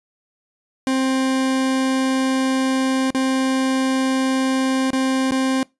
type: tone with dropouts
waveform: 40% pulse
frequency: 263.3 Hz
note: C4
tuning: 11 cents sharp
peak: -16 dBFS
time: 0.87-5.63 s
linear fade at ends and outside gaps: 1 ms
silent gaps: 3.105-3.147 / 4.905-4.931 / 5.31-5.319 s
effects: noise-tail reverb RT60 0.2 s tail -23 dB re dry + resampled to 24000 Hz